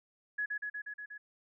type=tone with echo; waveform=sine; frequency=1685 Hz; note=G#6; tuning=25 cents sharp; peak=-31 dBFS; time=0.38-0.46 s; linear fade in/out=10 ms; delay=120 ms; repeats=6; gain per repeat=-2 dB; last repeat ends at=1.18 s; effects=none